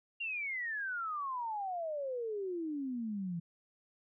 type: exponential sweep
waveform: sine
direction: down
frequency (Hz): 2810 to 164.81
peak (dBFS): -35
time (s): 0.2-3.4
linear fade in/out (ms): 10
effects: none